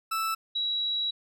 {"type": "tone pair in turn", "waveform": ["40% pulse", "sine"], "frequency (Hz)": [1318.5, 3887], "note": ["E6", "B7"], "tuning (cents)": [0, -28], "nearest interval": "octave + perfect fifth", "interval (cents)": 1872, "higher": "second", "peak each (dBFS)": -26, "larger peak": "neither", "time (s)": [[0.11, 0.35], [0.55, 1.11]], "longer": "second", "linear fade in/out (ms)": 10, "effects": []}